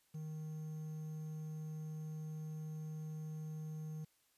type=tone with quantisation; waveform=triangle; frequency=155.56 Hz; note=D#3; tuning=in tune; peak=-40 dBFS; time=0.14-4.05 s; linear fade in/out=10 ms; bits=11; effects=white hiss -75 dBFS RMS until 4.37 s + resampled to 32000 Hz